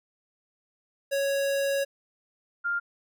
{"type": "tone pair in turn", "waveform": ["square", "sine"], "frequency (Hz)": [554.4, 1399.8], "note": ["C#5", "F6"], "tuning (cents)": [0, 4], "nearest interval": "octave + major third", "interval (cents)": 1604, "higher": "second", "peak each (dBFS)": -25, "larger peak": "neither", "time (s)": [[1.11, 1.85], [2.64, 2.8]], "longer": "first", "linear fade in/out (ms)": 20, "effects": []}